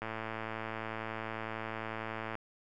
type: click train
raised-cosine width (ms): 0.5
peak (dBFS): -23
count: 260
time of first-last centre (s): 0.02-2.353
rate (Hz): 111
effects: none